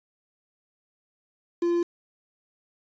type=tone with quantisation; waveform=triangle; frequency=344.6 Hz; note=F4; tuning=23 cents flat; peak=-19 dBFS; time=1.62-1.83 s; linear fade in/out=5 ms; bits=7; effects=resampled to 16000 Hz